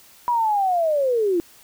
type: linear sweep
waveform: sine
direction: down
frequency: 981 to 329.6 Hz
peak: -17 dBFS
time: 0.28-1.4 s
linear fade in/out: 0 ms
effects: white hiss -50 dBFS RMS until 1.63 s